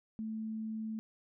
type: tone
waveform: sine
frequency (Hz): 219.7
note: A3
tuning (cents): -2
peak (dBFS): -36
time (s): 0.19-0.99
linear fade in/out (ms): 0
effects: none